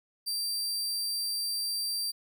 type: tone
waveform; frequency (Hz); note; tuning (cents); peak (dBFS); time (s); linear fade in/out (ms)
sawtooth; 4699; D8; 0; -27; 0.26-2.12; 20
effects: none